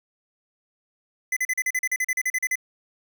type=tone bursts; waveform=square; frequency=2019 Hz; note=B6; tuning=38 cents sharp; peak=-22 dBFS; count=15; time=1.32-2.556 s; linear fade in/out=5 ms; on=46 ms; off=39 ms; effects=10-bit